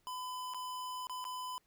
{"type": "tone with dropouts", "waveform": "square", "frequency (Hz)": 1007, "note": "B5", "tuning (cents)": 33, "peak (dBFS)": -40, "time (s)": [0.07, 1.58], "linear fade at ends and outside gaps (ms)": 0, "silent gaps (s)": [[0.537, 0.545], [1.07, 1.096], [1.242, 1.251]], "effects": ["pink hiss -75 dBFS RMS until 1.66 s"]}